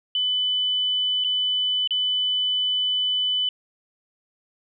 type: tone with dropouts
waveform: sine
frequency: 3000 Hz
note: F#7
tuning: 23 cents sharp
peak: -20 dBFS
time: 0.15-3.49 s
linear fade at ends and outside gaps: 2 ms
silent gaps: 1.24-1.245 / 1.875-1.907 s
effects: none